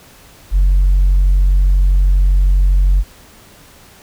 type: tone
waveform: sine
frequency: 46.25 Hz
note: F#1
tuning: in tune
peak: -6 dBFS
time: 0.51-3.04 s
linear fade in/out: 50 ms
effects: tanh soft clip ceiling -6 dBFS + pink hiss -43 dBFS RMS until 4.02 s